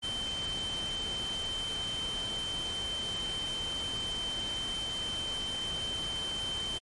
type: tone in noise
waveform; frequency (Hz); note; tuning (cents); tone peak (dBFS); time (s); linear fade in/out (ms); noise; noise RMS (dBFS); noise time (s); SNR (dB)
sine; 3100; G7; -20; -33; 0.02-6.79; 20; pink; -41; 0.02-6.79; +5
effects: MP3 48 kbps